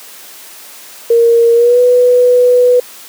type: tone with pitch glide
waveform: sine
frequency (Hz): 466.2 to 493.9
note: A#4 to B4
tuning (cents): 0 to 0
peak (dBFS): -4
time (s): 1.1-2.8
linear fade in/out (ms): 5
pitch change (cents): +100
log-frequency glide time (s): 1.54-1.8
effects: white hiss -34 dBFS RMS until 3.08 s + high-pass 300 Hz 12 dB/octave